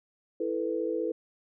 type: chord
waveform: sine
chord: E suspended fourth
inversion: none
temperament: just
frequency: 329.6 / 439.5 / 494.4 Hz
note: E4 / A4 / B4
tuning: 0 / -2 / +2 cents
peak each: -32 dBFS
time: 0.4-1.12 s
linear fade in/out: 5 ms
effects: none